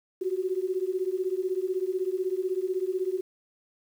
sine beating tone pair, 364.6 / 380.6 Hz, F#4 / F#4, -25 / +49 cents, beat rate 16 Hz, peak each -29 / -29 dBFS, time 0.21-3.21 s, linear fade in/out 10 ms, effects 9-bit

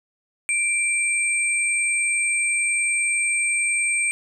sine tone pair together, 2349 / 8410 Hz, D7 / C9, 0 / +8 cents, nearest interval octave + minor seventh, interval 2208 cents, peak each -21 / -23 dBFS, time 0.49-4.11 s, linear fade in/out 0 ms, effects none

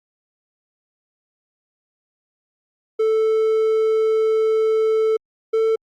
triangle tone pair in turn, 440 / 445.1 Hz, A4 / A4, 0 / +20 cents, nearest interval unison, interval 20 cents, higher second, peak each -13 dBFS, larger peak neither, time 2.99-5.17 / 5.53-5.76 s, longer first, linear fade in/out 10 ms, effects Opus 48 kbps

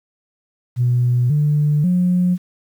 sine tone with pitch steps, 122.7 / 148.47 / 179.64 Hz, B2 / D3 / F3, -11 / +19 / +49 cents, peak -12 dBFS, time 0.76-2.38 s, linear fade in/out 50 ms, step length 540 ms, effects tanh soft clip ceiling -8 dBFS + 8-bit

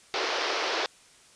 pink band-pass noise, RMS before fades -29 dBFS, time 0.14-0.86 s, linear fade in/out 0 ms, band 350 to 5600 Hz, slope 48 dB/octave, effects white hiss -56 dBFS RMS until 1.35 s + resampled to 22050 Hz

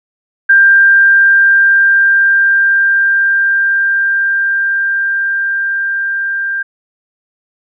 sine tone with level ramp, 1589 Hz, G6, 23 cents sharp, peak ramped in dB -3 to -14 dBFS, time 0.49-6.63 s, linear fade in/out 10 ms, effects none

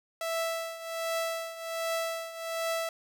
sawtooth tone with tremolo, 659.3 Hz, E5, in tune, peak -24 dBFS, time 0.21-2.89 s, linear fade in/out 2 ms, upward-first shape triangle, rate 1.3 Hz, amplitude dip 80%, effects none

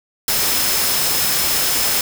sine tone in noise, 5200 Hz, E8, 24 cents flat, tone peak -25 dBFS, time 0.28-2.01 s, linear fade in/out 2 ms, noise white, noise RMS -18 dBFS, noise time 0.28-2.01 s, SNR -10 dB, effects none

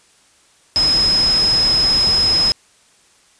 sine tone in noise, 5110 Hz, D#8, 45 cents sharp, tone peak -12 dBFS, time 0.76-2.52 s, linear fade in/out 0 ms, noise pink, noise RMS -25 dBFS, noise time 0.76-2.52 s, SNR +10 dB, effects white hiss -53 dBFS RMS until 3.39 s + resampled to 22050 Hz

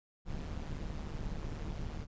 brown noise with amplitude modulation, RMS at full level -36 dBFS, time 0.25-2.07 s, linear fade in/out 50 ms, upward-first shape sine, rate 151 Hz, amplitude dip 75%, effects resampled to 16000 Hz

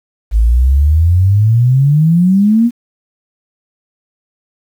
sine exponential sweep, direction up, 51.91 to 243.1 Hz, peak -6 dBFS, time 0.31-2.71 s, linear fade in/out 50 ms, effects 7-bit

